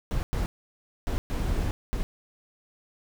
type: noise bursts at uneven times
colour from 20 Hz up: brown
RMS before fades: -27 dBFS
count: 5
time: 0.11-0.23 / 0.33-0.46 / 1.07-1.18 / 1.3-1.71 / 1.93-2.03 s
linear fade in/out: 0 ms
effects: none